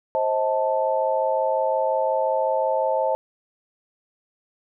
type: chord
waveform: sine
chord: A diminished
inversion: first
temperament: just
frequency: 528 / 633.6 / 880 Hz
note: C5 / Eb5 / A5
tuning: +16 / +31 / 0 cents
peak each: -23 / -24 / -24 dBFS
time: 0.15-3.15 s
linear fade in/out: 0 ms
effects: none